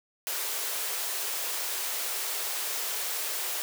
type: high-pass noise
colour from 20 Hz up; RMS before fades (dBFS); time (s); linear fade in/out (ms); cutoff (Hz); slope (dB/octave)
white; -32; 0.27-3.62; 0; 360; 48
effects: none